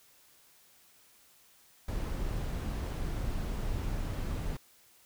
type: noise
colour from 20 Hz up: brown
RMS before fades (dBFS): -34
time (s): 1.88-4.57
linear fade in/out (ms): 5
effects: white hiss -62 dBFS RMS until 5.05 s